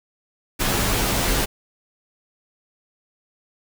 pink noise with comb filter, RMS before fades -21 dBFS, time 0.59-1.46 s, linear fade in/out 20 ms, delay 13 ms, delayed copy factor -0.65, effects none

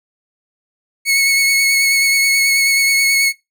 sawtooth tone with vibrato, 2200 Hz, C#7, 14 cents flat, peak -8 dBFS, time 1.05-3.33 s, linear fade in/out 50 ms, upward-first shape triangle, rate 9.3 Hz, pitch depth 22 cents each way, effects noise-tail reverb RT60 0.2 s tail -21 dB re dry

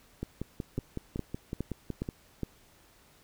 two click trains, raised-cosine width 3 ms, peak -21 / -19 dBFS, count 11 / 5, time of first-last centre 0.23-2.089 / 0.78-2.433 s, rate 5.38 / 2.42 Hz, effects pink hiss -61 dBFS RMS until 3.23 s

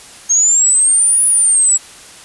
sine linear two-way sweep, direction up then down, 6420 to 9890 to 7640 Hz, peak -8 dBFS, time 0.29-1.78 s, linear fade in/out 20 ms, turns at 1.25 s, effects white hiss -37 dBFS RMS until 2.24 s + resampled to 24000 Hz

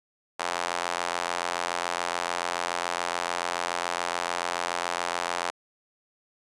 sawtooth tone with high-pass filter, 87 Hz, F2, 6 cents flat, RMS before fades -30 dBFS, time 0.39-5.51 s, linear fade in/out 10 ms, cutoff 830 Hz, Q 1.3, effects resampled to 22050 Hz

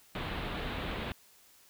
pink low-pass noise, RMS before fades -37 dBFS, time 0.15-1.12 s, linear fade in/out 2 ms, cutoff 3900 Hz, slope 48 dB/octave, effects white hiss -61 dBFS RMS until 1.69 s

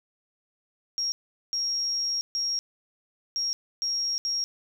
sine tone bursts at uneven times, 5588 Hz, F8, in tune, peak -25 dBFS, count 6, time 0.98-1.12 / 1.53-2.21 / 2.35-2.59 / 3.36-3.53 / 3.82-4.18 / 4.25-4.44 s, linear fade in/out 0 ms, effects 9-bit

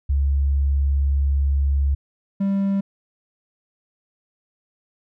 sine / triangle tone pair in turn, 69.6 / 196.86 Hz, C#2 / G3, +8 / +8 cents, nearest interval octave + tritone, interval 1800 cents, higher second, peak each -16 dBFS, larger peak neither, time 0.09-1.95 / 2.4-2.81 s, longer first, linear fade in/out 10 ms, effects none

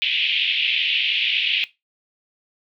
white band-pass noise, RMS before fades -21 dBFS, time 0.02-1.64 s, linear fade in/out 0 ms, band 2400 to 3300 Hz, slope 48 dB/octave, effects noise-tail reverb RT60 0.2 s tail -18 dB re dry

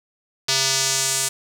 square tone with band-pass filter sweep, 134 Hz, C3, 42 cents sharp, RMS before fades -21 dBFS, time 0.48-1.29 s, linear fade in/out 10 ms, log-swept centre 5000 to 8300 Hz, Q 1.9, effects 7-bit

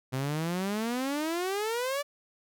sawtooth exponential sweep, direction up, 127 to 587.3 Hz, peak -25 dBFS, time 0.12-2.03 s, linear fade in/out 20 ms, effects none

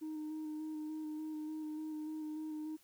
sine tone with vibrato, 309 Hz, D#4, 12 cents flat, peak -37 dBFS, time 0.01-2.77 s, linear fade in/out 20 ms, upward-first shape square, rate 3.4 Hz, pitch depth 15 cents each way, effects tanh soft clip ceiling -38 dBFS + white hiss -68 dBFS RMS until 2.83 s

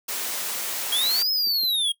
white noise, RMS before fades -29 dBFS, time 0.08-1.23 s, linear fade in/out 10 ms
square linear two-way sweep, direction up then down, 3230 to 5170 to 3230 Hz, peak -21 dBFS, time 0.92-1.92 s, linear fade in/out 5 ms, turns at 1.31 s
clicks, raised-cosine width 3 ms, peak -26 dBFS, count 2, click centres 1.472 / 1.633 s
effects noise-tail reverb RT60 0.1 s tail -19 dB re dry + high-pass 300 Hz 12 dB/octave

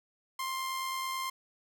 sawtooth tone with amplitude modulation, 1053 Hz, C6, 11 cents sharp, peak -28 dBFS, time 0.39-1.3 s, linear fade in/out 5 ms, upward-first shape sine, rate 89.1 Hz, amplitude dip 30%, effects none

